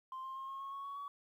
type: tone with pitch steps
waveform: sine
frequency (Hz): 1046.5 / 1058 / 1069.7 / 1081.5 / 1093.5 / 1105.5 / 1117.7 / 1130.1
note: C6 / C6 / C6 / C#6 / C#6 / C#6 / C#6 / C#6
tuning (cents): 0 / +19 / +38 / -43 / -24 / -5 / +14 / +33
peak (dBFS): -40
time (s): 0.12-1.08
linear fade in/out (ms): 2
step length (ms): 120
effects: tanh soft clip ceiling -39 dBFS + 12-bit